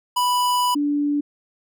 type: tone pair in turn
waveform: square / sine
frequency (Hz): 987.8 / 290.6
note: B5 / D4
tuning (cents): 0 / -18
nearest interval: octave + major sixth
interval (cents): 2118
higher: first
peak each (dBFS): -18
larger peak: neither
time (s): 0.16-0.75 / 0.75-1.21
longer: first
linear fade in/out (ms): 10
effects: none